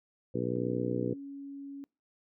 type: harmonic tone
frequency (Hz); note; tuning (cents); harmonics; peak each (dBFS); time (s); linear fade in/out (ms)
61; B1; -21; 2 / 3 / 4 / 5 / 6 / 7 / 8; -37 / -37 / -37 / -37 / -37 / -37 / -37; 0.34-1.14; 10
type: tone with pitch glide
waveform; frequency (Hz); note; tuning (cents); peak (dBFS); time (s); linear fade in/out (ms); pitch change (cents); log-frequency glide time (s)
sine; 277.2 to 278.8; C#4 to C#4; 0 to +10; -40; 0.56-1.84; 0; +10; 0.84-1.01
effects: noise-tail reverb RT60 0.3 s tail -26 dB re dry